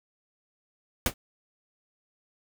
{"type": "noise with exponential decay", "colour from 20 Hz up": "pink", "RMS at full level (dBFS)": -19, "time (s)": [1.06, 1.14], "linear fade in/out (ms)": 2, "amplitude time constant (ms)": 17, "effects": []}